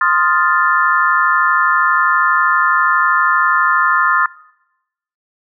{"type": "chord", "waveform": "sine", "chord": "F dominant seventh", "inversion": "second", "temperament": "equal", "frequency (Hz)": [1046.5, 1244.5, 1396.9, 1760], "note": ["C6", "Eb6", "F6", "A6"], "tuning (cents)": [0, 0, 0, 0], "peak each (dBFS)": -16, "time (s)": [0.01, 4.26], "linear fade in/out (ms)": 2, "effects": ["noise-tail reverb RT60 0.9 s tail -22 dB re dry"]}